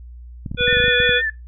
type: clicks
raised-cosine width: 5 ms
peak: -15 dBFS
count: 12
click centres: 0.462 / 0.515 / 0.547 / 0.609 / 0.68 / 0.728 / 0.77 / 0.802 / 0.841 / 0.881 / 1.002 / 1.093 s
type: harmonic tone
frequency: 490 Hz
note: B4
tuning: 14 cents flat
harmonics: 1 / 3 / 5 / 7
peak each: -20 / -20 / -20 / -20 dBFS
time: 0.57-1.22 s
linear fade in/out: 50 ms
type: tone with vibrato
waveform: sine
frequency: 1766 Hz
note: A6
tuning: 6 cents sharp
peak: -19 dBFS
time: 0.67-1.3 s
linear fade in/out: 5 ms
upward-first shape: sine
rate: 5.9 Hz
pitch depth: 40 cents each way
effects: noise-tail reverb RT60 0.2 s tail -19 dB re dry + added 60 Hz sine -35 dBFS peak until 1.47 s

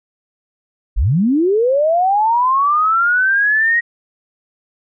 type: linear sweep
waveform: sine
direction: up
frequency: 33.43 to 1900 Hz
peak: -11 dBFS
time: 0.96-3.81 s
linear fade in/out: 20 ms
effects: none

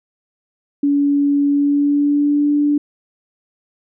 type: tone with pitch glide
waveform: sine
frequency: 284.9 to 292.1 Hz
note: C#4 to D4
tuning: +48 to -9 cents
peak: -12 dBFS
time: 0.83-2.78 s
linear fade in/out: 5 ms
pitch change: +43 cents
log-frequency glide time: 1.48-2.51 s
effects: none

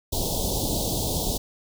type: band-stop noise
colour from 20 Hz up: pink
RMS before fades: -26 dBFS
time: 0.12-1.38 s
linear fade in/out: 10 ms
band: 860 to 3400 Hz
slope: 48 dB/octave
effects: none

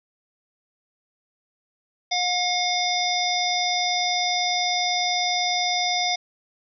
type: harmonic tone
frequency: 718 Hz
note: F5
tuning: 48 cents sharp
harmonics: 1 / 3 / 5 / 7 / 8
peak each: -25 / -28 / -27 / -27 / -32 dBFS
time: 2.11-6.16 s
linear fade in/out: 10 ms
effects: none

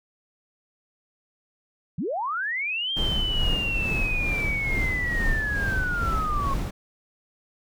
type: linear two-way sweep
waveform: sine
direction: up then down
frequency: 127.7 to 3198 to 1080 Hz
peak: -25 dBFS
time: 1.98-6.54 s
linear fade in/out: 5 ms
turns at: 2.92 s
type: noise with tremolo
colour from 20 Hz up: brown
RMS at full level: -25 dBFS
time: 2.96-6.71 s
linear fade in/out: 10 ms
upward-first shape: sine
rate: 2.3 Hz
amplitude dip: 45%
effects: none

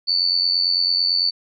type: tone with amplitude modulation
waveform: sine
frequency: 4500 Hz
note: C#8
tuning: 25 cents sharp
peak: -13 dBFS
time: 0.07-1.31 s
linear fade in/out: 20 ms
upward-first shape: sine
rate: 89 Hz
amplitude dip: 70%
effects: none

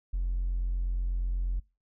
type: tone with hard clipping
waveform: sine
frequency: 44.18 Hz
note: F1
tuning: 21 cents sharp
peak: -27 dBFS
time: 0.13-1.6 s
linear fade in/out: 10 ms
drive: 1 dB
effects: noise-tail reverb RT60 0.3 s tail -25 dB re dry

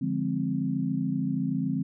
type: chord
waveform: sine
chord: D half-diminished seventh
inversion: none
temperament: equal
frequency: 146.83 / 174.61 / 207.7 / 261.6 Hz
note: D3 / F3 / Ab3 / C4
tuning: 0 / 0 / 0 / 0 cents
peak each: -32 / -31 / -32 / -29 dBFS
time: 0.01-1.83 s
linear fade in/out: 10 ms
effects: none

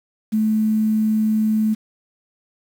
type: tone with quantisation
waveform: sine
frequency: 216.8 Hz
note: A3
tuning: 25 cents flat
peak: -15 dBFS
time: 0.32-1.75 s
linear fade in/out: 20 ms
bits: 7
effects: none

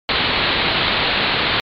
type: low-pass noise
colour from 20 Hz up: white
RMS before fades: -18 dBFS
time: 0.09-1.6 s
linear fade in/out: 0 ms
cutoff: 4300 Hz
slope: 96 dB/octave
effects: MP3 96 kbps

